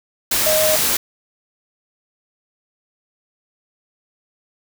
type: tone in noise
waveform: sine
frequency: 622 Hz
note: D#5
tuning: 1 cent flat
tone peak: -16 dBFS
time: 0.46-0.76 s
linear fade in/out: 5 ms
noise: white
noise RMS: -18 dBFS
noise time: 0.31-0.97 s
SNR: -1 dB
effects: none

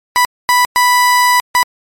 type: tone bursts at uneven times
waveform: 30% pulse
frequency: 987.8 Hz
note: B5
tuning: in tune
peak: -5 dBFS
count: 4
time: 0.16-0.25 / 0.49-0.65 / 0.76-1.4 / 1.55-1.63 s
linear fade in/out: 0 ms
effects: MP3 64 kbps

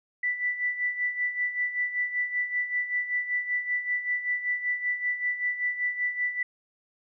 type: tone with tremolo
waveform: sine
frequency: 1975.5 Hz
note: B6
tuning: in tune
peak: -23 dBFS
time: 0.23-6.43 s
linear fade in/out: 5 ms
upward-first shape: sine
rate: 5.2 Hz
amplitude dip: 70%
effects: none

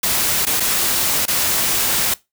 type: noise with dropouts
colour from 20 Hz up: white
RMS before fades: -18 dBFS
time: 0.03-2.14 s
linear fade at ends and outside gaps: 5 ms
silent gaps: 0.454-0.466 / 0.599-0.603 / 1.256-1.28 s
effects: noise-tail reverb RT60 0.2 s tail -20 dB re dry

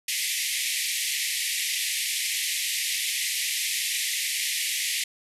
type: band-pass noise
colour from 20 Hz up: pink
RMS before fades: -28 dBFS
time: 0.08-5.04 s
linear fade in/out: 5 ms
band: 1900 to 13000 Hz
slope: 96 dB/octave
effects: none

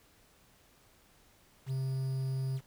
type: tone with quantisation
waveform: triangle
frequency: 132.5 Hz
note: C3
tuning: 22 cents sharp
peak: -29 dBFS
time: 1.66-2.61 s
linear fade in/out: 50 ms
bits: 9
effects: pink hiss -64 dBFS RMS until 2.66 s

